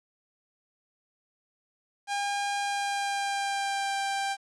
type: tone with pitch glide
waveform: sawtooth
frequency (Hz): 807 to 789.5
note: G#5 to G5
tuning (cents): -50 to +12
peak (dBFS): -24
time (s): 2.07-4.37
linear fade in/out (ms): 50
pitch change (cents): -38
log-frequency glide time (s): 2.58-3.99
effects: resampled to 22050 Hz + 10-bit